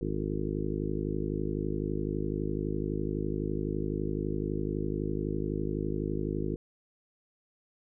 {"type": "harmonic tone with a mistuned harmonic", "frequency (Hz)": 51.91, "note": "G#1", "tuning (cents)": 0, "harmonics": [1, 2, 3, 4, 5, 6, 7, 8, 9], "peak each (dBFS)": [-37, -40, -36, -40, -38, -37, -36, -42, -42], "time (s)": [0.01, 6.56], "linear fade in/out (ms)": 5, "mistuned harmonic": 9, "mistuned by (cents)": -29, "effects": []}